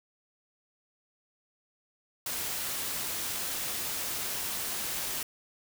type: noise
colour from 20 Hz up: white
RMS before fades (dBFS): -34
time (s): 2.26-5.23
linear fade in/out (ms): 2
effects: none

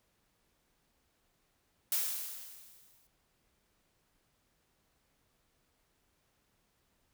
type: noise with exponential decay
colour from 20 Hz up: blue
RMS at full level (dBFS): -30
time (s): 1.92-3.07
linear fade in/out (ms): 2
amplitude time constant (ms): 250
effects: pink hiss -75 dBFS RMS until 7.13 s

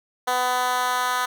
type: tone with high-pass filter sweep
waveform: 10% pulse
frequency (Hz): 250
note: B3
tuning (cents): +21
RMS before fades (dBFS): -23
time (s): 0.27-1.26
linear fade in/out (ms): 10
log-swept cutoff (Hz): 680 to 1100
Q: 1.6
effects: none

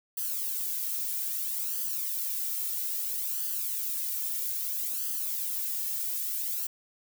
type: noise with flanger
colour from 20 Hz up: violet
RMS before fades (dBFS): -32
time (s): 0.17-6.67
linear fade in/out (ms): 5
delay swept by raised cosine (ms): 0.64 to 2.24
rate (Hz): 0.61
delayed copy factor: +0.75
effects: none

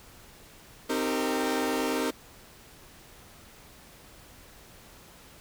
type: chord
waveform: sawtooth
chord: C minor seventh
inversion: none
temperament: equal with one note detuned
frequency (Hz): 261.6 / 311.1 / 392 / 457.6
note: C4 / Eb4 / G4 / Bb4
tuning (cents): 0 / 0 / 0 / -32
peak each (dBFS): -27 / -28 / -30 / -28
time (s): 0.89-2.11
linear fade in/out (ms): 10
effects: pink hiss -52 dBFS RMS until 5.4 s

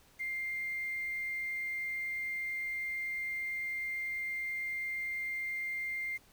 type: tone with quantisation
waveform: sine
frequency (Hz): 2103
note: C7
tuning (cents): +8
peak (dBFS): -34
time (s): 0.19-6.18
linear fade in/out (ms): 20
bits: 9
effects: pink hiss -63 dBFS RMS until 6.32 s

